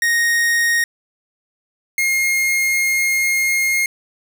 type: tone pair in turn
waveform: 45% pulse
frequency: 1864.7 / 2138 Hz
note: A#6 / C7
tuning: 0 / +37 cents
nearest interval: major second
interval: 237 cents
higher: second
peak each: -14 / -15 dBFS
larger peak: first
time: 0.02-0.84 / 1.98-3.86 s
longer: second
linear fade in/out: 2 ms
effects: none